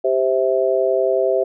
harmonic tone, 130.9 Hz, C3, 1 cent sharp, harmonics 3 / 4 / 5, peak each -19 / -19 / -19 dBFS, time 0.04-1.44 s, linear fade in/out 10 ms, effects none

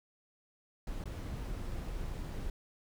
brown noise with dropouts, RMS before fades -39 dBFS, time 0.87-2.5 s, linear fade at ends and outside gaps 2 ms, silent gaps 1.04-1.056 s, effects none

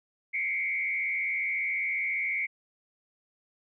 sine tone with frequency modulation, 2191 Hz, C#7, 21 cents flat, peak -27 dBFS, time 0.33-2.47 s, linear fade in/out 20 ms, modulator 85.4 Hz, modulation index 1.4, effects none

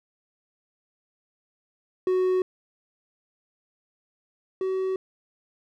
triangle tone pair in turn, 370 / 378 Hz, F#4 / F#4, 0 / +37 cents, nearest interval unison, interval 37 cents, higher second, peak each -18 / -22 dBFS, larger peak first, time 2.07-2.42 / 4.61-4.96 s, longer neither, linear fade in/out 2 ms, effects none

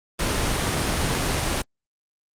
pink noise, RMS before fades -23 dBFS, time 0.19-1.62 s, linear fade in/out 5 ms, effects low-pass 10000 Hz 12 dB/octave + Opus 32 kbps

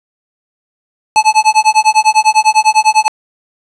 square tone with tremolo, 865 Hz, A5, 30 cents flat, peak -4 dBFS, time 1.16-3.08 s, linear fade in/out 0 ms, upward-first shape sine, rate 10 Hz, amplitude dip 100%, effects resampled to 22050 Hz + 7-bit

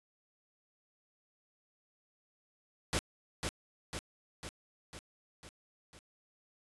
pink noise with echo, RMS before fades -32 dBFS, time 2.93-2.99 s, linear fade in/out 0 ms, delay 500 ms, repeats 6, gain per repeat -4 dB, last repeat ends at 5.99 s, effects resampled to 24000 Hz

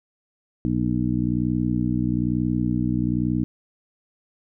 harmonic tone, 61.1 Hz, B1, 18 cents flat, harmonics 1 / 2 / 3 / 4 / 5, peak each -32 / -26 / -26 / -25 / -26 dBFS, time 0.65-3.44 s, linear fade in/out 0 ms, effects none

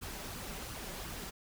pink noise with flanger, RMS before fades -43 dBFS, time 0.01-1.31 s, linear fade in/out 20 ms, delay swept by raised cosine 0.64 to 5.34 ms, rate 2.8 Hz, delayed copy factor +0.55, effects none

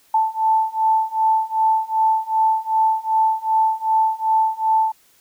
sine beating tone pair, 880 / 882.6 Hz, A5 / A5, 0 / +5 cents, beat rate 2.6 Hz, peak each -19 / -18 dBFS, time 0.14-4.92 s, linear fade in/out 5 ms, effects white hiss -56 dBFS RMS until 5.2 s

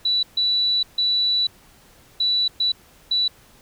sine tone bursts at uneven times, 3950 Hz, B7, in tune, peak -17 dBFS, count 6, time 0.05-0.23 / 0.37-0.83 / 0.98-1.47 / 2.2-2.48 / 2.6-2.72 / 3.11-3.28 s, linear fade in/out 5 ms, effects pink hiss -52 dBFS RMS until 3.61 s

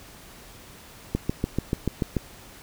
click train, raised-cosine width 3 ms, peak -10 dBFS, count 8, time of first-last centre 1.15-2.167 s, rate 6.88 Hz, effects pink hiss -47 dBFS RMS until 2.62 s

